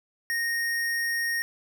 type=tone; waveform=square; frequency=1858 Hz; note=A#6; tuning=6 cents flat; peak=-26 dBFS; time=0.3-1.42 s; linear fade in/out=0 ms; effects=none